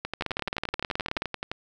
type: two click trains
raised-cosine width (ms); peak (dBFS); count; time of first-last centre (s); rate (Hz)
0.3; -14 / -12; 18 / 20; 0.05-1.516 / 0.21-1.221; 11.6 / 18.8
effects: none